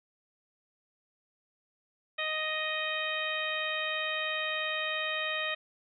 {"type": "harmonic tone", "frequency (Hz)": 623, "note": "D#5", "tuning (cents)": 2, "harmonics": [1, 2, 3, 4, 5, 6], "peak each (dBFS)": [-38, -39, -35, -36, -39, -39], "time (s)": [2.18, 5.55], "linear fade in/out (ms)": 10, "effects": []}